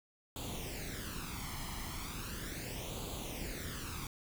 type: noise with flanger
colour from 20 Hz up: pink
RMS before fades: -42 dBFS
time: 0.36-4.07 s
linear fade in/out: 2 ms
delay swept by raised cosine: 0.27 to 0.98 ms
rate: 0.37 Hz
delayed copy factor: +0.7
effects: none